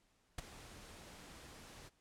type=noise with ADSR envelope; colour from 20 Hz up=pink; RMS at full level=-40 dBFS; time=0.38-1.9 s; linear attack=6 ms; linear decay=14 ms; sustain=-15 dB; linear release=30 ms; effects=pink hiss -75 dBFS RMS until 2 s + low-pass 10000 Hz 12 dB/octave